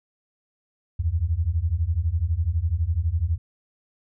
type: beating tone pair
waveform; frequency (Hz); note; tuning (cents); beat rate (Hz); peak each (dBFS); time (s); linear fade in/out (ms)
sine; 76.6 / 88.6; D#2 / F2; -27 / +25; 12; -24 / -23; 0.99-3.38; 10
effects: none